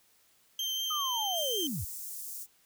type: tone with vibrato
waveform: 35% pulse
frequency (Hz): 3136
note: G7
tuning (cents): 0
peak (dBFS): -29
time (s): 0.59-1.67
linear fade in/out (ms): 2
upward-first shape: triangle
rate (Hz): 5.3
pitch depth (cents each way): 14
type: linear sweep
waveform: sine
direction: down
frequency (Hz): 1267 to 57.6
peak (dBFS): -33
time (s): 0.9-1.85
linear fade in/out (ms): 10
type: high-pass noise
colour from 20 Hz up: white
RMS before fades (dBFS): -41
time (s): 1.33-2.47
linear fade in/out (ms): 50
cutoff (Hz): 6400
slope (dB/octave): 24
effects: white hiss -66 dBFS RMS until 2.65 s